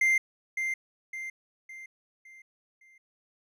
triangle tone with echo, 2093 Hz, C7, in tune, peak -19 dBFS, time 0.01-0.18 s, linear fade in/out 5 ms, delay 560 ms, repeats 5, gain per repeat -7 dB, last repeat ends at 2.98 s, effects none

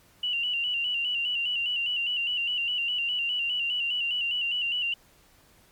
sine tone with vibrato, 2863 Hz, F7, 42 cents sharp, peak -25 dBFS, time 0.23-4.94 s, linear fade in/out 5 ms, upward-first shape square, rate 4.9 Hz, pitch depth 53 cents each way, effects pink hiss -59 dBFS RMS until 5.71 s + MP3 96 kbps

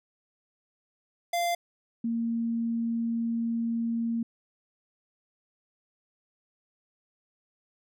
square / sine tone pair in turn, 692 / 230.9 Hz, F5 / A#3, -16 / -16 cents, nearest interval octave + perfect fifth, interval 1900 cents, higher first, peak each -26 dBFS, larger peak neither, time 1.33-1.55 / 2.04-4.23 s, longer second, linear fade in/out 5 ms, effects none

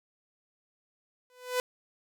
sawtooth tone with exponential growth, 500 Hz, B4, 21 cents sharp, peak -20 dBFS, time 1.3-1.6 s, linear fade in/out 1 ms, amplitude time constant 65 ms, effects none

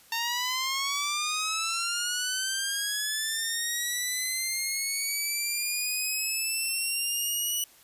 10% pulse linear sweep, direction up, 909 to 2951 Hz, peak -19 dBFS, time 0.12-7.64 s, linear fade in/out 2 ms, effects white hiss -56 dBFS RMS until 7.83 s + resampled to 32000 Hz

